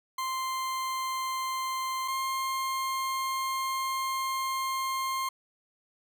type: tone pair in turn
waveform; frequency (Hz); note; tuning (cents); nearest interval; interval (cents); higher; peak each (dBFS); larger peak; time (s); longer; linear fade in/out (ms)
40% pulse; 1046.5 / 1059.9; C6 / C6; 0 / +22; unison; 22; second; -29 / -28; second; 0.18-2.08 / 2.08-5.29; second; 5
effects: none